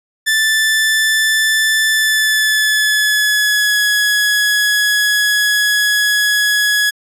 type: tone with pitch glide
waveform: sawtooth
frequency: 1760 to 1680.5 Hz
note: A6 to G#6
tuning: 0 to +20 cents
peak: -8 dBFS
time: 0.26-6.91 s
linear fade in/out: 20 ms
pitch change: -80 cents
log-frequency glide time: 1.9-3.8 s
effects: resampled to 32000 Hz